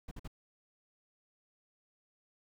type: noise bursts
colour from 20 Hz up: brown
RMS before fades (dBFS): -43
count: 3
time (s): 0.08-0.277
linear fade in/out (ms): 5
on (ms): 33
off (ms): 49
effects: none